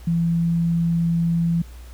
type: tone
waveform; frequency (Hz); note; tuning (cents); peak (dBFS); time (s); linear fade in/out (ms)
sine; 168.2; E3; +35; -17; 0.07-1.62; 5
effects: added 60 Hz sine -37 dBFS peak until 1.93 s + pink hiss -50 dBFS RMS until 1.93 s